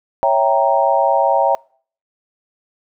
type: chord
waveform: sine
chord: C# diminished seventh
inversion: none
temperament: equal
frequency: 554.4 / 659.3 / 784 / 932.3 Hz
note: C#5 / E5 / G5 / Bb5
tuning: 0 / 0 / 0 / 0 cents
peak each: -17 dBFS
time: 0.23-1.55 s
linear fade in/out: 0 ms
effects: noise-tail reverb RT60 0.5 s tail -26 dB re dry